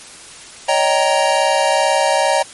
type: chord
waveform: square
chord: Eb dominant seventh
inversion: third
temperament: just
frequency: 560 / 622.3 / 777.8 / 933.4 Hz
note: Db5 / Eb5 / G5 / Bb5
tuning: +18 / 0 / -14 / +2 cents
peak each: -19 dBFS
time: 0.68-2.43 s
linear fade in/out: 10 ms
effects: white hiss -37 dBFS RMS until 2.53 s + MP3 48 kbps